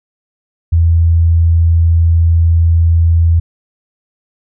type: tone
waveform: sine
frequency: 83.3 Hz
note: E2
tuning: 19 cents sharp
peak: -6 dBFS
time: 0.72-3.4 s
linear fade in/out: 10 ms
effects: none